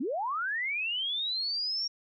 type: linear sweep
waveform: sine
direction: up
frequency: 214.3 to 5600 Hz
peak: -29 dBFS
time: 0-1.88 s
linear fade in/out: 10 ms
effects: none